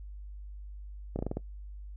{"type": "slowing click train", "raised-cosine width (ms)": 2, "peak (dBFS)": -19, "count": 6, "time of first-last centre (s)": [1.16, 1.37], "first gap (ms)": 30, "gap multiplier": 1.17, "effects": ["noise-tail reverb RT60 0.1 s tail -20 dB re dry", "added 50 Hz sine -41 dBFS peak until 1.96 s"]}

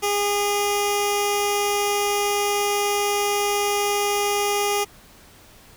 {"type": "tone with notch filter", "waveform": "10% pulse", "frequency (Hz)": 408.5, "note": "G#4", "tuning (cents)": -29, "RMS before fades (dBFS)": -22, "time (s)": [0.02, 4.85], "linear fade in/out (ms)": 20, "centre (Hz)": 1600, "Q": 1.2, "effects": ["pink hiss -49 dBFS RMS until 5.76 s"]}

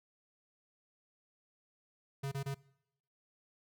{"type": "tone bursts", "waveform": "square", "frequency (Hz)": 137.9, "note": "C#3", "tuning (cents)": -9, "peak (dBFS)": -36, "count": 3, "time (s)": [2.23, 2.546], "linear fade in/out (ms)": 10, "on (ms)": 88, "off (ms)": 26, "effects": ["noise-tail reverb RT60 0.8 s tail -22 dB re dry"]}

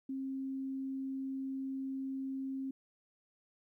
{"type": "tone", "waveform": "sine", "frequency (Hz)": 267.5, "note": "C4", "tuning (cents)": 38, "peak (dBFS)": -36, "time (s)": [0.09, 2.71], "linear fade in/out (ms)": 5, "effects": ["13-bit"]}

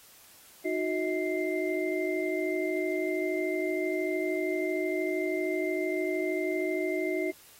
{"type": "tone cluster", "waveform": "sine", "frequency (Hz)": [313.5, 366.5, 636, 2092], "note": ["D#4", "F#4", "D#5", "C7"], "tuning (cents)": [13, -16, 38, -1], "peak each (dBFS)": [-33, -30, -34, -36], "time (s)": [0.64, 7.32], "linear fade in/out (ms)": 20, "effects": ["white hiss -55 dBFS RMS until 7.59 s", "AAC 48 kbps"]}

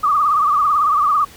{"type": "tone with vibrato", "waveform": "sine", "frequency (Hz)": 1193, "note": "D6", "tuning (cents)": 27, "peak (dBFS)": -12, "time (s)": [0.03, 1.25], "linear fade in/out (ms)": 10, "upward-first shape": "triangle", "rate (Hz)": 18, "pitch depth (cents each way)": 120, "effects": ["pink hiss -42 dBFS RMS until 1.36 s"]}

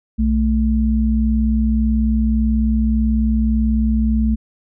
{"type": "tone pair together", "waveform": "sine", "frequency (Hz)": [61.74, 220], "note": ["B1", "A3"], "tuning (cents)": [0, 0], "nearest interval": "octave + minor seventh", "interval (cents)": 2200, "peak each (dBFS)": -16, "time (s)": [0.18, 4.36], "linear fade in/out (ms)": 20, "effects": []}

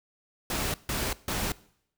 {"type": "noise bursts", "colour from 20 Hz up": "pink", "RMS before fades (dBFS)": -30, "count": 3, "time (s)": [0.5, 1.52], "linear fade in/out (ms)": 2, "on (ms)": 240, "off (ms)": 150, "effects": ["noise-tail reverb RT60 0.7 s tail -21 dB re dry"]}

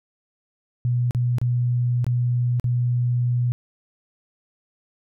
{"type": "tone with dropouts", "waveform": "sine", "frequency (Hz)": 122.2, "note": "B2", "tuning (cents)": -18, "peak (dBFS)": -18, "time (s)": [0.85, 3.52], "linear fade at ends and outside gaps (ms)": 0, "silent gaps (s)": [[1.109, 1.148], [1.384, 1.415], [2.044, 2.066], [2.598, 2.642]], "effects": []}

